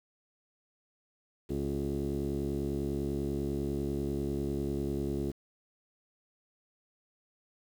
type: tone with low-pass filter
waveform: 15% pulse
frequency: 70.1 Hz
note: C#2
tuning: 20 cents sharp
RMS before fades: -33 dBFS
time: 1.49-5.32 s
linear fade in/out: 20 ms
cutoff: 400 Hz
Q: 10
effects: 9-bit